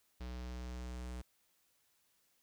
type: tone with low-pass filter sweep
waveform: square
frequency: 61.74 Hz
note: B1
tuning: in tune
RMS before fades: -44 dBFS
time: 0.2-1.22 s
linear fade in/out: 10 ms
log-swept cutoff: 4700 to 9200 Hz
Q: 1.5
effects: white hiss -75 dBFS RMS until 2.42 s